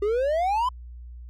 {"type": "exponential sweep", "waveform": "triangle", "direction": "up", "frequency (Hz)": [395.5, 1039], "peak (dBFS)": -19, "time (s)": [0.02, 0.69], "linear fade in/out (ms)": 5, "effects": ["added 60 Hz sine -38 dBFS peak until 1.29 s"]}